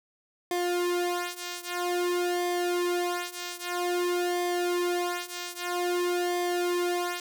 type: tone with flanger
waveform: sawtooth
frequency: 353.4 Hz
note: F4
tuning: 21 cents sharp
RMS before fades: -29 dBFS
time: 0.51-7.2 s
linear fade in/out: 2 ms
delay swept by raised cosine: 0.73 to 2.93 ms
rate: 0.51 Hz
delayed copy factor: -0.85
effects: none